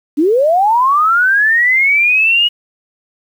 sine linear sweep, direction up, 273.5 to 2910 Hz, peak -8 dBFS, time 0.17-2.49 s, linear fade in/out 20 ms, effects 7-bit

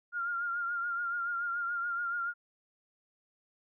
sine tone with vibrato, 1401 Hz, F6, 5 cents sharp, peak -31 dBFS, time 0.12-2.34 s, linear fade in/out 50 ms, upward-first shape triangle, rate 7 Hz, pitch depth 47 cents each way, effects none

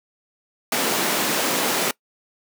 pink high-pass noise, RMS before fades -22 dBFS, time 0.72-1.91 s, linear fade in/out 2 ms, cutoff 210 Hz, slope 24 dB/octave, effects noise-tail reverb RT60 0.1 s tail -23 dB re dry

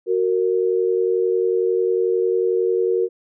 sine tone pair together, 370.5 / 461.6 Hz, F#4 / A#4, +2 / -17 cents, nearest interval major third, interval 381 cents, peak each -19 dBFS, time 0.06-3.09 s, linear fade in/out 50 ms, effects none

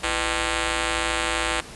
5% pulse ring-modulated tone, 277.2 Hz, C#4, in tune, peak -8 dBFS, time 0.03-1.61 s, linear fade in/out 10 ms, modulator 221 Hz, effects pink hiss -41 dBFS RMS until 1.75 s + resampled to 24000 Hz

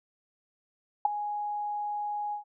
sine tone with ADSR envelope, 830.6 Hz, G#5, in tune, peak -16 dBFS, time 1.05-2.44 s, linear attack 4 ms, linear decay 11 ms, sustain -14 dB, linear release 110 ms, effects none

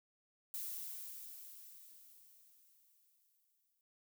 violet noise with exponential decay, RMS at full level -42 dBFS, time 0.54-3.81 s, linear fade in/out 1 ms, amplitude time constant 710 ms, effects none

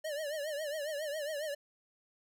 square tone with vibrato, 599 Hz, D5, 34 cents sharp, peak -36 dBFS, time 0.04-1.55 s, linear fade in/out 10 ms, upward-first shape triangle, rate 7.3 Hz, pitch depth 130 cents each way, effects none

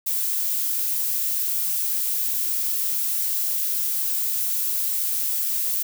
violet noise, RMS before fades -24 dBFS, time 0.06-5.83 s, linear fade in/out 10 ms, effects none

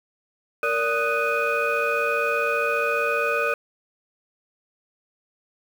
sine tone cluster, 464 / 579 / 1246 / 1487 / 2490 Hz, A#4 / D5 / D#6 / F#6 / D#7, -8 / -25 / +2 / +8 / +1 cents, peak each -26 dBFS, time 0.63-3.54 s, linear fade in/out 2 ms, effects tanh soft clip ceiling -13 dBFS + 7-bit

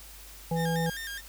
harmonic tone, 165.5 Hz, E3, 7 cents sharp, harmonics 1 / 3 / 5, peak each -27 / -32 / -34 dBFS, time 0.51-0.9 s, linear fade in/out 5 ms
sawtooth tone with vibrato, 1714 Hz, A6, 46 cents flat, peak -32 dBFS, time 0.55-1.22 s, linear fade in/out 50 ms, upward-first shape square, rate 4.8 Hz, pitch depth 100 cents each way
effects added 50 Hz sine -49 dBFS peak until 1.28 s + white hiss -49 dBFS RMS until 1.28 s

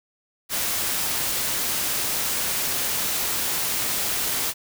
white noise, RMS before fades -25 dBFS, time 0.49-4.54 s, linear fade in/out 50 ms, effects none

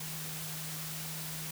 sine tone in noise, 157.2 Hz, D#3, 18 cents sharp, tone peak -43 dBFS, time 0-1.51 s, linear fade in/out 5 ms, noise white, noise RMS -41 dBFS, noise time 0-1.51 s, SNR -5 dB, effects none

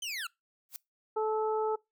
25% pulse linear sweep, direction down, 3136 to 1288 Hz, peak -31 dBFS, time 0.02-0.27 s, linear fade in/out 5 ms
blue noise with exponential growth, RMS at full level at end -36 dBFS, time 0.69-0.76 s, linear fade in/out 0 ms, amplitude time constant 15 ms
harmonic tone, 434.7 Hz, A4, 21 cents flat, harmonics 1 / 2 / 3, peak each -29 / -33 / -39 dBFS, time 1.16-1.76 s, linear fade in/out 10 ms
effects noise-tail reverb RT60 0.2 s tail -24 dB re dry

